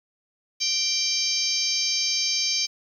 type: harmonic tone with a mistuned harmonic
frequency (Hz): 784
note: G5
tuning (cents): 0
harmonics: 3 / 4 / 5 / 6 / 7 / 8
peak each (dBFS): -32 / -33 / -33 / -27 / -27 / -28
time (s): 0.6-2.67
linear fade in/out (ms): 20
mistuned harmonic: 7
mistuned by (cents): -33
effects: 9-bit